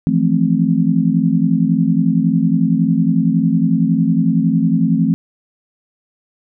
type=chord; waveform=sine; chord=F major seventh; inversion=third; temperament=just; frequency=163.7 / 174.61 / 218.3 / 261.9 Hz; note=E3 / F3 / A3 / C4; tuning=-12 / 0 / -13 / +2 cents; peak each=-17 dBFS; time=0.07-5.14 s; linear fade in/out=0 ms; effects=none